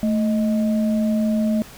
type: tone pair together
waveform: sine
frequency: 220 / 624.1 Hz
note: A3 / D#5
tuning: 0 / +5 cents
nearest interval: octave + tritone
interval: 1805 cents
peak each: -17 / -27 dBFS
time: 0.03-1.62 s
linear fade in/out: 0 ms
effects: pink hiss -42 dBFS RMS until 1.77 s